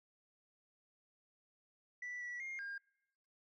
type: tone with pitch steps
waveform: sine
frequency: 1968 / 1948 / 2126 / 1611 Hz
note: B6 / B6 / C7 / G6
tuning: -7 / -24 / +27 / +47 cents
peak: -40 dBFS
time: 2.02-2.78 s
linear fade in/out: 5 ms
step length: 190 ms
effects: noise-tail reverb RT60 0.9 s tail -26 dB re dry + tanh soft clip ceiling -40 dBFS